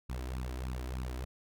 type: tone with flanger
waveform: sawtooth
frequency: 63.1 Hz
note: B1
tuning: 38 cents sharp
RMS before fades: -38 dBFS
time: 0.09-1.25 s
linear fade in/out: 10 ms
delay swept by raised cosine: 0.74 to 3.14 ms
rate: 3.3 Hz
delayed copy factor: +0.8
effects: none